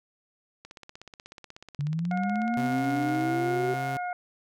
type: click train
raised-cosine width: 0.2 ms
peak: -27 dBFS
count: 43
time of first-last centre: 0.65-3.211 s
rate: 16.4 Hz
type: linear sweep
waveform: sine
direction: up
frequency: 140 to 382.7 Hz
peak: -26 dBFS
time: 1.79-3.74 s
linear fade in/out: 2 ms
type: harmonic tone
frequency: 717 Hz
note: F5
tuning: 45 cents sharp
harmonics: 1 / 2 / 3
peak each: -30 / -37 / -42 dBFS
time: 2.11-4.13 s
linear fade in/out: 2 ms
type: tone with pitch glide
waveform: sawtooth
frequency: 130.81 to 134.18 Hz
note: C3 to C3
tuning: 0 to +44 cents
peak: -28 dBFS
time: 2.57-3.97 s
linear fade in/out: 2 ms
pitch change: +44 cents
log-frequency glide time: 3.7-3.84 s
effects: none